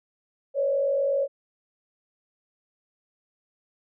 sine tone with frequency modulation, 554.4 Hz, C#5, in tune, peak -21 dBFS, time 0.54-1.28 s, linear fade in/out 50 ms, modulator 48 Hz, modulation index 0.68, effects none

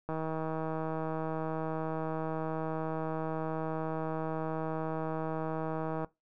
click train, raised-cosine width 1 ms, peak -22 dBFS, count 948, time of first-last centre 0.09-6.046 s, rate 159 Hz, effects noise-tail reverb RT60 0.2 s tail -20 dB re dry

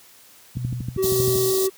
sine tone with tremolo, 123.47 Hz, B2, in tune, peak -23 dBFS, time 0.55-1.52 s, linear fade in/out 5 ms, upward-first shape triangle, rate 1.7 Hz, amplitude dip 95%
click train, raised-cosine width 5 ms, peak -14 dBFS, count 11, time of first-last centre 0.57-1.357 s, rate 12.7 Hz
triangle tone, 381 Hz, G4, 49 cents flat, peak -17 dBFS, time 0.97-1.7 s, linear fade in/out 20 ms
white band-stop noise, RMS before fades -26 dBFS, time 1.02-1.68 s, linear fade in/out 20 ms, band 770 to 3500 Hz, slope 48 dB/octave
effects white hiss -50 dBFS RMS until 1.77 s + high-pass 80 Hz 12 dB/octave

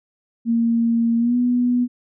sine tone with pitch glide, 231.5 to 245.3 Hz, A#3 to B3, -12 to -12 cents, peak -15 dBFS, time 0.45-1.88 s, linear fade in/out 50 ms, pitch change +100 cents, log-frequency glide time 1.18-1.36 s, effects none

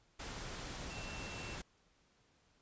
sine tone in noise, 2697 Hz, E7, 39 cents sharp, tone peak -50 dBFS, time 0.9-1.56 s, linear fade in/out 10 ms, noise pink, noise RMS -45 dBFS, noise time 0.19-1.62 s, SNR -8 dB, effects pink hiss -72 dBFS RMS until 2.61 s + resampled to 16000 Hz

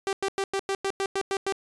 sawtooth tone bursts, 390.5 Hz, G4, 7 cents flat, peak -21 dBFS, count 10, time 0.07-1.524 s, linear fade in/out 0 ms, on 59 ms, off 96 ms, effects resampled to 22050 Hz

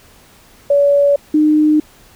sine tone pair in turn, 569 / 304.8 Hz, C#5 / D#4, +45 / -36 cents, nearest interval major seventh, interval 1081 cents, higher first, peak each -8 dBFS, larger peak neither, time 0.7-1.16 / 1.34-1.8 s, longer neither, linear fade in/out 5 ms, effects pink hiss -46 dBFS RMS until 2.15 s

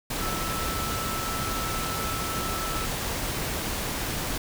sine tone in noise, 1318.5 Hz, E6, in tune, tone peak -33 dBFS, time 0.21-2.86 s, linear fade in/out 5 ms, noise pink, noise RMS -30 dBFS, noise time 0.1-4.38 s, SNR -6 dB, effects none

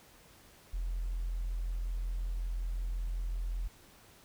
sine tone, 42.71 Hz, F1, 38 cents flat, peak -31 dBFS, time 0.73-3.68 s, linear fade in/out 10 ms, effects tanh soft clip ceiling -28 dBFS + pink hiss -59 dBFS RMS until 4.24 s

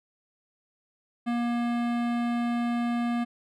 sine tone with hard clipping, 237.8 Hz, A#3, 35 cents sharp, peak -27 dBFS, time 1.26-3.25 s, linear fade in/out 20 ms, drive 18 dB, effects none

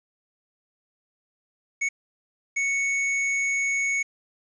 square tone bursts at uneven times, 2217 Hz, C#7, in tune, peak -23 dBFS, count 2, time 1.81-1.89 / 2.56-4.03 s, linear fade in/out 10 ms, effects resampled to 16000 Hz + 9-bit

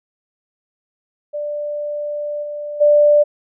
sine tone with level steps, 590 Hz, D5, 8 cents sharp, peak -21 / -24 / -8 dBFS, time 1.33-3.24 s, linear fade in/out 20 ms, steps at 2.42 / 2.8 s, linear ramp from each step 20 ms, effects none

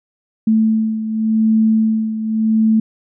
sine beating tone pair, 220 / 220.88 Hz, A3 / A3, 0 / +7 cents, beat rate 0.88 Hz, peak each -13 / -19 dBFS, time 0.47-2.8 s, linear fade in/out 5 ms, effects none

